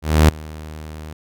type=tone with ADSR envelope; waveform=sawtooth; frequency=77.4 Hz; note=D#2; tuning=9 cents flat; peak=-3 dBFS; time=0.02-1.13 s; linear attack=270 ms; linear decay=6 ms; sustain=-24 dB; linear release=4 ms; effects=none